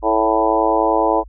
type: harmonic tone with a mistuned harmonic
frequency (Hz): 110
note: A2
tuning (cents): 0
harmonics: 3 / 4 / 5 / 6 / 7 / 8 / 9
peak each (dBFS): -21 / -21 / -21 / -21 / -21 / -21 / -21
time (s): 0.02-1.24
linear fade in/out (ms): 50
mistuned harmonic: 5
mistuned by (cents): +20
effects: added 50 Hz sine -36 dBFS peak until 1.28 s